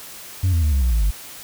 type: tone with pitch steps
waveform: sine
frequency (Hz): 92.5 / 83.37 / 75.13 / 67.71 / 61.03 / 55 / 49.57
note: F#2 / E2 / D2 / C#2 / B1 / A1 / G1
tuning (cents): 0 / +20 / +40 / -40 / -20 / 0 / +20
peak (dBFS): -12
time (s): 0.43-1.109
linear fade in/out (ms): 10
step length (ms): 97
effects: tanh soft clip ceiling -14 dBFS + white hiss -38 dBFS RMS until 1.43 s